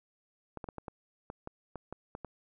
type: clicks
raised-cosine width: 1 ms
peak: -26 dBFS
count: 11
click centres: 0.573 / 0.642 / 0.688 / 0.783 / 0.882 / 1.301 / 1.474 / 1.757 / 1.926 / 2.151 / 2.247 s
effects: none